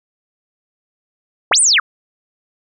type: linear two-way sweep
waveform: sine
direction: up then down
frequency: 123.47 to 9397 to 1060 Hz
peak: -9 dBFS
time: 1.51-1.8 s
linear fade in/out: 5 ms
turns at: 1.6 s
effects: none